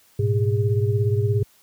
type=tone cluster; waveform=sine; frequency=105.2 / 122.2 / 406.9 Hz; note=G#2 / B2 / G#4; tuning=+23 / -18 / -35 cents; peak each=-19 / -23 / -25 dBFS; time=0.19-1.43 s; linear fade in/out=5 ms; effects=white hiss -57 dBFS RMS until 1.62 s + high-pass 60 Hz 12 dB/octave